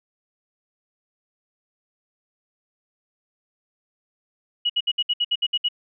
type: tone bursts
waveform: sine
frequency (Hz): 2913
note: F#7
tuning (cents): -28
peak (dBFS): -18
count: 10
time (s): 4.65-5.687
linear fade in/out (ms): 10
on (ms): 47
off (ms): 63
effects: none